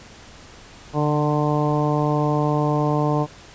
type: harmonic tone with a mistuned harmonic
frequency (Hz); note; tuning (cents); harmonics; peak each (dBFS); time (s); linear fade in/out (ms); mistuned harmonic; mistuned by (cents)
149.3; D3; +29; 1 / 2 / 3 / 4 / 5 / 6 / 7; -21 / -24 / -26 / -27 / -28 / -29 / -29; 0.93-3.27; 50; 1; -22
effects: pink hiss -44 dBFS RMS until 3.54 s + resampled to 16000 Hz